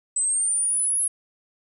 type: linear sweep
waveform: sine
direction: up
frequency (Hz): 8000 to 10790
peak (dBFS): -20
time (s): 0.16-1.08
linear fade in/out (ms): 5
effects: none